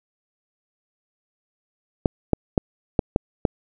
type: clicks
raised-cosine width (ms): 2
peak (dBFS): -3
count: 6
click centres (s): 2.058 / 2.333 / 2.578 / 2.992 / 3.161 / 3.452
effects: none